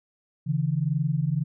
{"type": "tone pair together", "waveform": "sine", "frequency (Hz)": [139.5, 161.27], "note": ["C#3", "E3"], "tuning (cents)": [11, -38], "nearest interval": "minor third", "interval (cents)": 251, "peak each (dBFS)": -25, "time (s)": [0.46, 1.44], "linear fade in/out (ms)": 20, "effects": []}